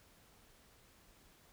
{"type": "silence", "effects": ["pink hiss -65 dBFS RMS until 1.52 s"]}